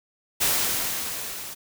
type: noise with level ramp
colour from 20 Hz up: white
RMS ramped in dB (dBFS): -21 to -37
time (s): 0.4-1.55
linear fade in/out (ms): 20
effects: none